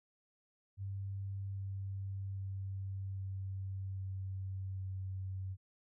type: tone with pitch steps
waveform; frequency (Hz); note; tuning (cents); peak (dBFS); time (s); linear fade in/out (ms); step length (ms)
sine; 98 / 97.38 / 96.76 / 96.15 / 95.54 / 94.94; G2 / G2 / G2 / G2 / G2 / F#2; 0 / -11 / -22 / -33 / -44 / +45; -38; 0.77-5.57; 50; 800
effects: none